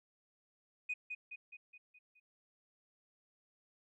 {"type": "tone with echo", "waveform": "sine", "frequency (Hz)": 2489, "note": "D#7", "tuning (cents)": 0, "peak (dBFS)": -34, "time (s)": [0.89, 0.94], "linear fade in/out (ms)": 10, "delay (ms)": 210, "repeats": 6, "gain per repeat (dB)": -5, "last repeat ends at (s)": 2.2, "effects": ["tanh soft clip ceiling -31 dBFS"]}